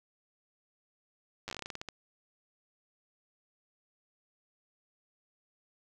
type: slowing click train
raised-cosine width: 0.2 ms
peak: -22 dBFS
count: 14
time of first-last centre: 1.48-1.887 s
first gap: 9 ms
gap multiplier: 1.19
effects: none